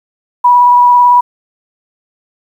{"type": "tone with vibrato", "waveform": "sine", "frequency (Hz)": 976, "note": "B5", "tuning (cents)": -21, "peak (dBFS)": -3, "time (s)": [0.44, 1.21], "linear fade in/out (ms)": 10, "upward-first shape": "sine", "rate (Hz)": 18, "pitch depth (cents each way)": 15, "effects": ["7-bit"]}